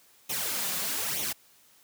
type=noise with flanger; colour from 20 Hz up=white; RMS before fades=-31 dBFS; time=0.29-1.33 s; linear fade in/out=10 ms; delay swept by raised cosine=0.31 to 5.51 ms; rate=1.1 Hz; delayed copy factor=+0.7; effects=white hiss -60 dBFS RMS until 1.83 s + high-pass 100 Hz 12 dB/octave